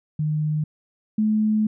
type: tone pair in turn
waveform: sine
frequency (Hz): 152.7 / 215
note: D#3 / A3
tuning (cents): -32 / -40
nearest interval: tritone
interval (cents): 592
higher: second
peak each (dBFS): -20 / -17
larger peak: second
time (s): 0.19-0.64 / 1.18-1.67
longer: second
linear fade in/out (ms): 5
effects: none